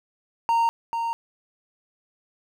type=tone with echo; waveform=triangle; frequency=924 Hz; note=A#5; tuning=16 cents flat; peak=-16 dBFS; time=0.49-0.69 s; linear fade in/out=0 ms; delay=440 ms; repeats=1; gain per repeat=-6 dB; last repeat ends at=1.13 s; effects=none